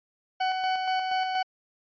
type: tone with tremolo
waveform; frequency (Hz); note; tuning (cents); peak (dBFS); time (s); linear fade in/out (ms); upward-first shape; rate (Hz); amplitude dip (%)
40% pulse; 749; F#5; +21; -23; 0.4-1.43; 10; square; 4.2; 35
effects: resampled to 11025 Hz